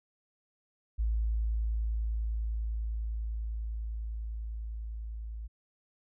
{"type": "tone with level ramp", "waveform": "sine", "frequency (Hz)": 55, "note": "A1", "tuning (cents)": 0, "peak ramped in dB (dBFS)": [-26, -37], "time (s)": [0.98, 5.48], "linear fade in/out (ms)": 20, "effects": []}